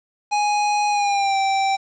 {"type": "tone with pitch glide", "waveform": "square", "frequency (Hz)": [830.6, 779.5], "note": ["G#5", "G5"], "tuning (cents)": [0, -10], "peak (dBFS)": -18, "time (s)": [0.31, 1.77], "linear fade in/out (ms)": 20, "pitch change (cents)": -110, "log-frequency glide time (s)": [0.89, 1.37], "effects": ["resampled to 16000 Hz", "8-bit"]}